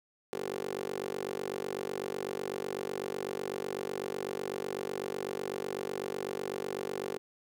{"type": "tone with high-pass filter", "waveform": "15% pulse", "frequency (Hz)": 48, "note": "G1", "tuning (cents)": -36, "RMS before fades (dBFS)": -37, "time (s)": [0.33, 7.18], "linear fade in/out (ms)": 0, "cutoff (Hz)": 370, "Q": 4.4, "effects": []}